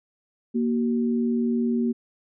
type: tone pair together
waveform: sine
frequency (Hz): 235.8 / 378.7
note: A#3 / F#4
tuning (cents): +20 / +40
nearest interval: minor sixth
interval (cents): 820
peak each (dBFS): -21 / -29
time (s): 0.54-1.93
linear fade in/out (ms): 20
effects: none